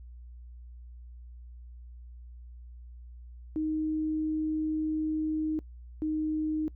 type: tone pair in turn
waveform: sine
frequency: 311.1 / 309.8 Hz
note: D#4 / D#4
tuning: 0 / -7 cents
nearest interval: unison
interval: 7 cents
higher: first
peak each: -27 dBFS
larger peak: neither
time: 3.56-5.59 / 6.02-6.68 s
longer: first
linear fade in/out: 0 ms
effects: noise-tail reverb RT60 0.1 s tail -24 dB re dry + added 60 Hz sine -44 dBFS peak until 6.75 s